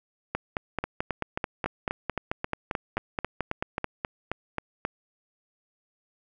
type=two click trains; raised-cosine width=0.5 ms; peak=-12 / -13 dBFS; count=17 / 16; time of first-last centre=0.35-3.843 / 0.84-4.851 s; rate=4.58 / 3.74 Hz; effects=none